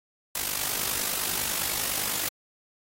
white noise with amplitude modulation, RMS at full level -26 dBFS, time 0.35-2.29 s, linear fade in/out 5 ms, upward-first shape sine, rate 49.9 Hz, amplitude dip 65%, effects AAC 48 kbps

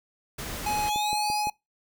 pink noise, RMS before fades -35 dBFS, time 0.38-0.9 s, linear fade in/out 10 ms
square tone, 840 Hz, G#5, 19 cents sharp, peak -26 dBFS, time 0.66-1.5 s, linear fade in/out 5 ms
35% pulse linear sweep, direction up, 3136 to 5180 Hz, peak -31 dBFS, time 0.86-1.45 s, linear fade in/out 50 ms
click train, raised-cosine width 2 ms, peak -24 dBFS, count 4, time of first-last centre 0.96-1.471 s, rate 5.87 Hz
effects noise-tail reverb RT60 0.2 s tail -24 dB re dry

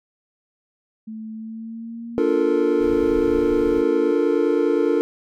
sine tone with pitch glide, 219.6 to 239.5 Hz, A3 to A#3, -3 to +47 cents, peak -30 dBFS, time 1.07-4.12 s, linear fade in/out 10 ms, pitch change +150 cents, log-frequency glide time 1.33-2.41 s
triangle chord, Bb major seventh, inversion first, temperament equal with one note detuned, 293.7 / 349.2 / 436.5 / 466.2 Hz, D4 / F4 / A4 / Bb4, 0 / 0 / -14 / 0 cents, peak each -20 dBFS, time 2.18-5.01 s, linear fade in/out 0 ms
brown noise, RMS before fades -34 dBFS, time 2.78-3.84 s, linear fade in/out 50 ms
effects none

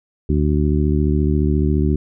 harmonic tone, 74.4 Hz, D2, 23 cents sharp, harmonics 1 / 2 / 3 / 4 / 5, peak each -17 / -20 / -22 / -23 / -24 dBFS, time 0.29-1.96 s, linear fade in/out 5 ms, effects none

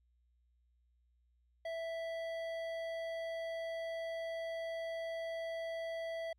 sine tone with hard clipping, 659.3 Hz, E5, in tune, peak -40 dBFS, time 1.65-6.33 s, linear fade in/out 5 ms, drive 11 dB, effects added 60 Hz sine -70 dBFS peak until 6.38 s

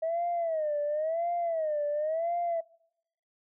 sine tone with vibrato, 638 Hz, D#5, 43 cents sharp, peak -26 dBFS, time 0.02-2.61 s, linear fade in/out 10 ms, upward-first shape sine, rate 0.95 Hz, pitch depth 150 cents each way, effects noise-tail reverb RT60 0.8 s tail -26 dB re dry + tanh soft clip ceiling -23 dBFS

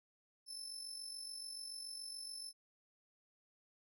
30% pulse tone with amplitude modulation, 5274 Hz, E8, in tune, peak -39 dBFS, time 0.46-2.53 s, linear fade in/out 50 ms, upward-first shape sine, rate 47 Hz, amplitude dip 55%, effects none

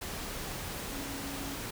sine tone in noise, 277.2 Hz, C#4, in tune, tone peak -41 dBFS, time 0.92-1.56 s, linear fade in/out 10 ms, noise pink, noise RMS -39 dBFS, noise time 0.01-1.71 s, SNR -5 dB, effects none

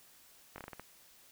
slowing click train, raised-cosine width 0.5 ms, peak -29 dBFS, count 7, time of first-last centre 0.56-0.796 s, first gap 21 ms, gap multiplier 1.25, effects white hiss -61 dBFS RMS until 1.31 s

